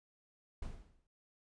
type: noise with exponential decay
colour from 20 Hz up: brown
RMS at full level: -39 dBFS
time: 0.62-1.07 s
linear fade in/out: 5 ms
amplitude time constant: 97 ms
effects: resampled to 22050 Hz